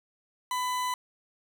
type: tone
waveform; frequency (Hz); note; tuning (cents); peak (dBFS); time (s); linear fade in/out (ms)
40% pulse; 1000; B5; +21; -27; 0.51-0.94; 2
effects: none